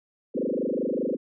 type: tone with frequency modulation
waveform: sine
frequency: 379.5 Hz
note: F#4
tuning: 44 cents sharp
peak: -24 dBFS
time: 0.34-1.17 s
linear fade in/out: 20 ms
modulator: 25.1 Hz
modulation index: 6.3
effects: none